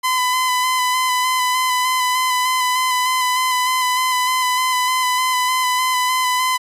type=tone with vibrato; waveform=sawtooth; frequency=1012 Hz; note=B5; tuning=42 cents sharp; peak=-12 dBFS; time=0.03-6.58 s; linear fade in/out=20 ms; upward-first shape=square; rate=3.3 Hz; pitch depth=18 cents each way; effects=resampled to 32000 Hz